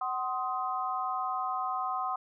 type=chord; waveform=sine; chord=C diminished; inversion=second; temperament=just; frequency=753.5 / 1046.5 / 1255.8 Hz; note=Gb5 / C6 / Eb6; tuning=+31 / 0 / +16 cents; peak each=-34 dBFS; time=0.01-2.16 s; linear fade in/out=5 ms; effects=none